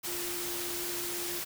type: tone in noise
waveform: sine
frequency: 349.2 Hz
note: F4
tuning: in tune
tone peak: -40 dBFS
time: 0.06-1.41 s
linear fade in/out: 20 ms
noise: white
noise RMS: -36 dBFS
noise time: 0.03-1.45 s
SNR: -7 dB
effects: none